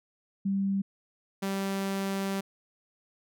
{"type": "tone pair in turn", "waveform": ["sine", "sawtooth"], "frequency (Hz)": [196, 195.14], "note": ["G3", "G3"], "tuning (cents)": [0, -8], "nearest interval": "unison", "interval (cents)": 8, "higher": "first", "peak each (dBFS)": -25, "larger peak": "neither", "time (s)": [[0.45, 0.82], [1.42, 2.41]], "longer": "second", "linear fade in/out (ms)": 10, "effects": []}